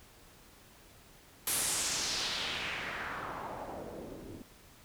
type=noise with low-pass filter sweep; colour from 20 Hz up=white; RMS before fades=-37 dBFS; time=1.47-4.42 s; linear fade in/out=2 ms; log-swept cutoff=12000 to 280 Hz; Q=2; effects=pink hiss -58 dBFS RMS until 4.84 s